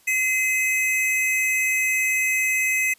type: tone pair together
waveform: square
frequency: 2050 / 2553 Hz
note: C7 / D#7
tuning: -36 / +44 cents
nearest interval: major third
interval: 380 cents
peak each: -23 dBFS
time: 0.07-2.94 s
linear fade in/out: 10 ms
effects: white hiss -57 dBFS RMS until 2.98 s + resampled to 32000 Hz